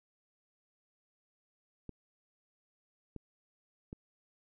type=clicks; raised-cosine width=3 ms; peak=-30 dBFS; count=3; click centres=1.893 / 3.163 / 3.929 s; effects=none